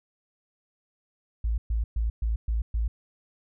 sine tone bursts, 55.7 Hz, A1, 22 cents sharp, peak -23 dBFS, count 6, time 1.44-2.88 s, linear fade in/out 5 ms, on 140 ms, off 120 ms, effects none

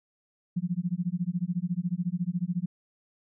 sine tone with tremolo, 177 Hz, F3, 23 cents sharp, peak -23 dBFS, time 0.56-2.66 s, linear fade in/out 10 ms, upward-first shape sine, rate 14 Hz, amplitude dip 100%, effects none

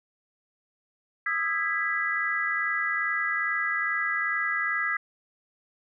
sine chord, E major seventh, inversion third, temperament just, 1236.1 / 1318.5 / 1648.1 / 1977.8 Hz, D#6 / E6 / G#6 / B6, -12 / 0 / -14 / +2 cents, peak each -34 / -33 / -29 / -28 dBFS, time 1.26-4.97 s, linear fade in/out 5 ms, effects none

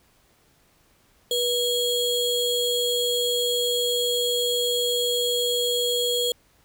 square ring-modulated tone, 1894 Hz, A#6, 27 cents sharp, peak -19 dBFS, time 1.31-6.32 s, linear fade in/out 2 ms, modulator 1410 Hz, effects pink hiss -61 dBFS RMS until 6.64 s

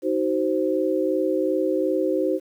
sine chord, C diminished, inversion first, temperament just, 314 / 376.7 / 523.3 Hz, Eb4 / Gb4 / C5, +16 / +31 / 0 cents, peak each -24 dBFS, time 0.02-2.4 s, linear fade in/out 50 ms, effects 9-bit

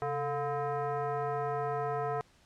sine tone with frequency modulation, 134.9 Hz, C#3, 47 cents flat, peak -30 dBFS, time 0.02-2.21 s, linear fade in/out 0 ms, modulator 577 Hz, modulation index 1.8, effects pink hiss -64 dBFS RMS until 2.45 s + low-pass 8000 Hz 12 dB/octave

